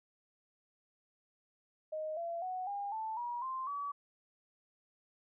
sine tone with pitch steps, 622.3 / 678.6 / 740 / 807 / 880.1 / 959.7 / 1046.6 / 1141.3 Hz, D#5 / F5 / F#5 / G#5 / A5 / B5 / C6 / D6, 0 / -50 / 0 / -50 / 0 / -50 / 0 / -50 cents, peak -36 dBFS, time 1.92-3.92 s, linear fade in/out 10 ms, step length 250 ms, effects none

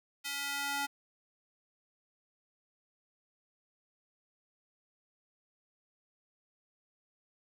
square tone with high-pass filter sweep, 282 Hz, C#4, 30 cents sharp, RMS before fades -36 dBFS, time 0.24-0.87 s, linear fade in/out 20 ms, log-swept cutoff 2400 to 870 Hz, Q 1, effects none

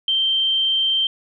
sine tone, 3136 Hz, G7, in tune, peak -16 dBFS, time 0.08-1.07 s, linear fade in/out 2 ms, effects none

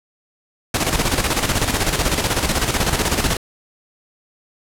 pink noise with tremolo, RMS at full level -17 dBFS, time 0.74-3.37 s, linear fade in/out 5 ms, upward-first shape square, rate 16 Hz, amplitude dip 55%, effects low-pass 12000 Hz 12 dB/octave

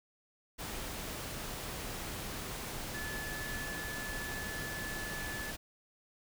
sine tone in noise, 1730 Hz, A6, 30 cents flat, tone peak -41 dBFS, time 2.93-5.52 s, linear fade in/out 20 ms, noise pink, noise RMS -41 dBFS, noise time 0.58-5.57 s, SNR -3 dB, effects none

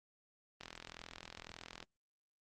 click train, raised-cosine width 0.2 ms, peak -29 dBFS, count 52, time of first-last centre 0.61-1.827 s, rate 41.9 Hz, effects Opus 24 kbps

